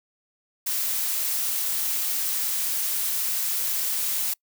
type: noise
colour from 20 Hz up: blue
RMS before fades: -26 dBFS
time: 0.66-4.34 s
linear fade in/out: 10 ms
effects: noise-tail reverb RT60 0.1 s tail -26 dB re dry